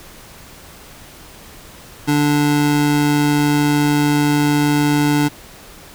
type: tone pair together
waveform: square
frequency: 146.6 / 293.2 Hz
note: D3 / D4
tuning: -3 / -3 cents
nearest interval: octave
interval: 1200 cents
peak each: -19 / -15 dBFS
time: 2.07-5.29 s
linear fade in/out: 20 ms
effects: pink hiss -40 dBFS RMS until 5.94 s